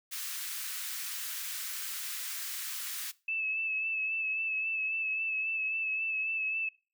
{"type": "high-pass noise", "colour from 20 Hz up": "white", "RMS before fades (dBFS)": -38, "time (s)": [0.11, 3.12], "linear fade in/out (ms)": 20, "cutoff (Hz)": 1300, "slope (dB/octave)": 24}
{"type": "tone with vibrato", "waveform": "sine", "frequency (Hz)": 2614, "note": "E7", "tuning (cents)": -15, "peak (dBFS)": -30, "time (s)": [3.28, 6.69], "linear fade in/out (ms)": 5, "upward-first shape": "sine", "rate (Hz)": 3.7, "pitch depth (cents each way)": 29}
{"effects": ["noise-tail reverb RT60 0.3 s tail -20 dB re dry"]}